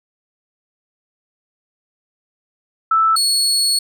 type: tone pair in turn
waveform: sine / 30% pulse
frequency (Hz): 1318.5 / 4369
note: E6 / C#8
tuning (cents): 0 / -26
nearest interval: octave + major sixth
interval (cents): 2074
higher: second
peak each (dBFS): -11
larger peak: neither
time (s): 2.91-3.16 / 3.16-3.79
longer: second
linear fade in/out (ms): 5
effects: none